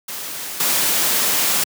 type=noise with level steps; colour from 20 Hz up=white; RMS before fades=-29 / -18 dBFS; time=0.08-1.64 s; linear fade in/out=5 ms; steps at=0.6 s; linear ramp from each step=2 ms; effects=high-pass 150 Hz 12 dB/octave